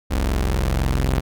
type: tone pair together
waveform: sawtooth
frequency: 43.91 / 66.1 Hz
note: F1 / C2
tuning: +10 / +18 cents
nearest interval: perfect fifth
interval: 708 cents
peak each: -17 dBFS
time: 0.1-1.21 s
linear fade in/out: 20 ms
effects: none